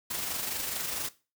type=noise with amplitude modulation; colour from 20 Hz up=white; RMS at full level=-32 dBFS; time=0.1-1.09 s; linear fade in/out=10 ms; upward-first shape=sine; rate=24.4 Hz; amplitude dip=40%; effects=noise-tail reverb RT60 0.3 s tail -17 dB re dry